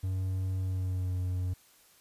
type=tone with pitch glide; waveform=triangle; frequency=94 to 91.22 Hz; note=F#2 to F#2; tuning=+28 to -24 cents; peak=-27 dBFS; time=0.03-1.54 s; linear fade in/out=10 ms; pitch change=-52 cents; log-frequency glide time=0.58-1.18 s; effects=white hiss -61 dBFS RMS until 2 s + resampled to 32000 Hz